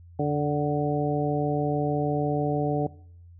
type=harmonic tone with a mistuned harmonic; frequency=146.3 Hz; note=D3; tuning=6 cents flat; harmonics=1 / 2 / 3 / 4 / 5; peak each=-27 / -28 / -29 / -31 / -31 dBFS; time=0.19-2.87 s; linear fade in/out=5 ms; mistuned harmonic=5; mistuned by=+29 cents; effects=noise-tail reverb RT60 0.6 s tail -21 dB re dry + added 86 Hz sine -46 dBFS peak until 3.39 s